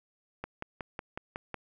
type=click train; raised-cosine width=0.5 ms; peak=-21 dBFS; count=7; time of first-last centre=0.44-1.543 s; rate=5.44 Hz; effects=none